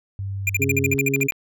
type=tone; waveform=sine; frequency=98 Hz; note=G2; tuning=in tune; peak=-25 dBFS; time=0.19-0.95 s; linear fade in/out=0 ms
type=tone bursts; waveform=square; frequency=2399 Hz; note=D7; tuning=36 cents sharp; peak=-18 dBFS; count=12; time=0.47-1.308 s; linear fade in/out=2 ms; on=24 ms; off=50 ms
type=harmonic tone; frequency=137.1 Hz; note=C#3; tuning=19 cents flat; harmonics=1 / 2 / 3; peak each=-25 / -25 / -25 dBFS; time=0.59-1.28 s; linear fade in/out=20 ms
type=clicks; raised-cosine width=0.3 ms; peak=-26 dBFS; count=5; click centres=0.926 / 0.983 / 1.163 / 1.205 / 1.322 s
effects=none